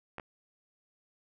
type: clicks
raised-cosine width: 0.5 ms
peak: -26 dBFS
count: 2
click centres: 0.183 / 0.198 s
effects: none